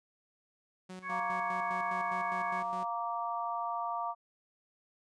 sawtooth tone with tremolo, 185 Hz, F#3, in tune, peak -39 dBFS, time 0.89-2.85 s, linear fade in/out 10 ms, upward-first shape square, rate 4.9 Hz, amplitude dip 65%
harmonic tone, 554.4 Hz, C#5, in tune, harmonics 2 / 3 / 4, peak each -39 / -41 / -42 dBFS, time 1.02-2.64 s, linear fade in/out 50 ms
sine chord, Bb major, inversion second, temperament just, 699.2 / 932.3 / 1165.4 Hz, F5 / Bb5 / D6, +2 / 0 / -14 cents, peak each -37 dBFS, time 1.08-4.15 s, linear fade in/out 50 ms
effects resampled to 22050 Hz

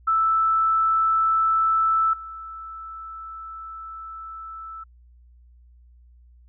sine tone with level steps, 1318.5 Hz, E6, in tune, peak -17 / -34 dBFS, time 0.07-4.84 s, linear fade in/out 10 ms, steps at 2.13 s, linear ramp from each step 5 ms, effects added 60 Hz sine -49 dBFS peak until 6.48 s

